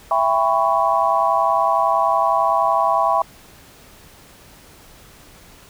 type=chord; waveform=sine; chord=C# half-diminished seventh; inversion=first; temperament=just; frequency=665.2 / 798.3 / 997.9 / 1108.7 Hz; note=E5 / G5 / B5 / C#6; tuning=+16 / +31 / +18 / 0 cents; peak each=-20 dBFS; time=0.11-3.22 s; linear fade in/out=2 ms; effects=pink hiss -46 dBFS RMS until 5.69 s